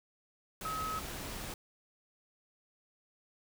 sine tone in noise, 1281 Hz, E6, 50 cents flat, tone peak -35 dBFS, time 0.65-0.99 s, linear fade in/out 2 ms, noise pink, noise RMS -42 dBFS, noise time 0.61-1.54 s, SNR +4 dB, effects none

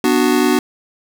square chord, B minor, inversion none, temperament just, 246.9 / 296.3 / 370.4 Hz, B3 / D4 / F#4, 0 / +15 / +2 cents, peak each -17 dBFS, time 0.04-0.59 s, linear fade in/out 2 ms, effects none

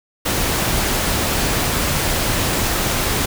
pink noise, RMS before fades -19 dBFS, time 0.25-3.26 s, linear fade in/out 10 ms, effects none

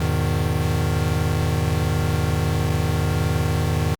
square chord, E major seventh, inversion none, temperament equal, 82.41 / 103.83 / 123.47 / 155.56 Hz, E2 / G#2 / B2 / D#3, 0 / 0 / 0 / 0 cents, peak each -24 / -26 / -28 / -24 dBFS, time 0-3.95 s, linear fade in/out 5 ms, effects Opus 48 kbps

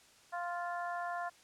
harmonic tone, 349.2 Hz, F4, in tune, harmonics 2 / 3 / 4 / 5, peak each -38 / -42 / -44 / -46 dBFS, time 0.32-1.3 s, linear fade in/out 20 ms, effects white hiss -62 dBFS RMS until 1.43 s + low-pass 8000 Hz 12 dB/octave

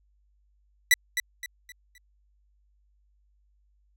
sawtooth tone with echo, 1971 Hz, B6, 4 cents flat, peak -12 dBFS, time 0.91-0.94 s, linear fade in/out 2 ms, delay 260 ms, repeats 4, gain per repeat -9 dB, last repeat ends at 1.98 s, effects added 50 Hz sine -63 dBFS peak until 3.96 s

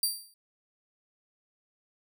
15% pulse tone with exponential decay, 4700 Hz, D8, 1 cent sharp, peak -16 dBFS, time 0.03-0.34 s, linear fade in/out 2 ms, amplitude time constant 67 ms, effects none

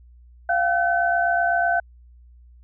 sine tone cluster, 694 / 762 / 1521 Hz, F5 / G5 / F#6, -11 / -49 / +47 cents, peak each -20 / -27 / -22 dBFS, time 0.49-1.8 s, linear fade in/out 5 ms, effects added 60 Hz sine -46 dBFS peak until 2.63 s

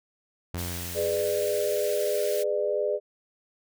sawtooth tone with exponential decay, 87.3 Hz, F2, in tune, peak -26 dBFS, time 0.54-2.38 s, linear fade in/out 0 ms, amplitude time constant 400 ms
white high-pass noise, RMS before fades -37 dBFS, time 0.57-2.44 s, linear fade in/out 20 ms, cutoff 1400 Hz, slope 96 dB/octave
sine chord, G# diminished, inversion none, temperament just, 415.3 / 498.4 / 598 Hz, G#4 / B4 / D5, 0 / +16 / +31 cents, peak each -28 / -30 / -27 dBFS, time 0.94-3 s, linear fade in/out 50 ms
effects none

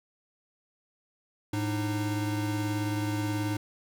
square tone pair together, 107.4 / 303.6 Hz, A2 / D#4, -41 / -42 cents, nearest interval octave + tritone, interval 1799 cents, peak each -31 / -32 dBFS, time 1.53-3.57 s, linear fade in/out 5 ms, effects none

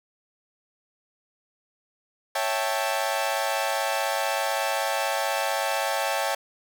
sawtooth chord, A dominant seventh, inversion first, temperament equal, 554.4 / 659.3 / 784 / 880 Hz, C#5 / E5 / G5 / A5, 0 / 0 / 0 / 0 cents, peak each -26 dBFS, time 2.35-6.35 s, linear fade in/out 5 ms, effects none

